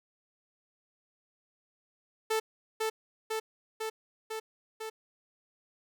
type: tone with echo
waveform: sawtooth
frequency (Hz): 440.1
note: A4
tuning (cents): 0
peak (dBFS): -23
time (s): 2.3-2.4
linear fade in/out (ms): 10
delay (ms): 500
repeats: 5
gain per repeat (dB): -2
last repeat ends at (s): 4.9
effects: none